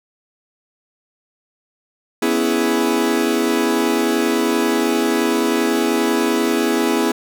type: chord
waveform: 40% pulse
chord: C# minor seventh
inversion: third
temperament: equal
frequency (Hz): 246.9 / 277.2 / 329.6 / 415.3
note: B3 / C#4 / E4 / G#4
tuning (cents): 0 / 0 / 0 / 0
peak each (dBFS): -20 / -23 / -19 / -20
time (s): 2.22-7.12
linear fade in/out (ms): 5
effects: none